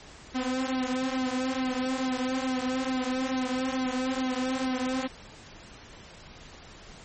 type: tone with flanger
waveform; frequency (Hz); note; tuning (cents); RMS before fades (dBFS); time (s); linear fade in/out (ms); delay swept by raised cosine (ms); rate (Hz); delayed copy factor
sawtooth; 258; C4; -24; -29; 0.34-5.08; 20; 1.6 to 6.8; 2.3; -0.75
effects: pink hiss -48 dBFS RMS until 7.04 s + MP3 32 kbps